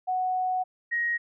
sine tone pair in turn, 740 / 1883.6 Hz, F#5 / A#6, 0 / +18 cents, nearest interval octave + major third, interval 1618 cents, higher second, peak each -24 dBFS, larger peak neither, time 0.07-0.64 / 0.91-1.18 s, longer first, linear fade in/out 20 ms, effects none

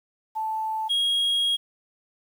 sine / triangle tone pair in turn, 877 / 3283 Hz, A5 / G#7, -6 / -21 cents, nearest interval octave + major seventh, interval 2285 cents, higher second, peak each -25 / -19 dBFS, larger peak second, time 0.35-0.89 / 0.89-1.57 s, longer second, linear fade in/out 20 ms, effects 9-bit

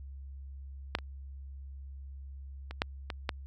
clicks, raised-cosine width 0.3 ms, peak -11 / -27 / -25 / -11 / -19 / -13 dBFS, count 6, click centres 0.951 / 0.987 / 2.71 / 2.819 / 3.102 / 3.292 s, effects added 68 Hz sine -42 dBFS peak until 3.46 s

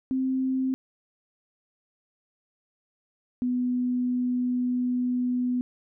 sine tone pair in turn, 261.6 / 248.4 Hz, C4 / B3, 0 / +10 cents, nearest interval minor second, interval 90 cents, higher first, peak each -23 dBFS, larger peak neither, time 0.11-0.74 / 3.42-5.61 s, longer second, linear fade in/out 0 ms, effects none

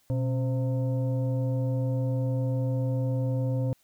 sine tone with frequency modulation, 124.5 Hz, B2, 14 cents sharp, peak -24 dBFS, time 0.1-3.73 s, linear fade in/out 0 ms, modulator 396 Hz, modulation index 0.65, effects white hiss -66 dBFS RMS until 3.83 s

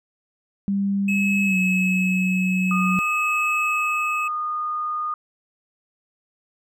sine tone with pitch glide, 198.4 to 185.11 Hz, G3 to F#3, +21 to +1 cents, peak -19 dBFS, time 0.68-2.99 s, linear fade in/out 0 ms, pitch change -120 cents, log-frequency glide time 1.45-1.57 s
triangle tone with tremolo, 2577 Hz, E7, 40 cents flat, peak -19 dBFS, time 1.08-4.28 s, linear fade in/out 5 ms, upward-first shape sine, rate 0.53 Hz, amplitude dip 40%
sine tone, 1226 Hz, D#6, 26 cents flat, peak -23 dBFS, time 2.71-5.14 s, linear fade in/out 2 ms
effects none

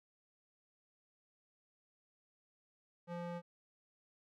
square tone with band-pass filter, 173.1 Hz, F3, 15 cents flat, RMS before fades -43 dBFS, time 3.07-3.42 s, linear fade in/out 50 ms, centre 590 Hz, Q 0.76, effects none

